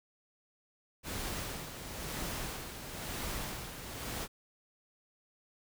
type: noise with tremolo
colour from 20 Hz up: pink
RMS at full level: -38 dBFS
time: 1.03-4.28 s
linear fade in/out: 50 ms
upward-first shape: sine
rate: 1 Hz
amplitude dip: 55%
effects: none